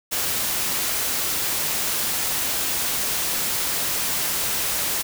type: noise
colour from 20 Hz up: white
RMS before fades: -24 dBFS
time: 0.11-5.03 s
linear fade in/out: 20 ms
effects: none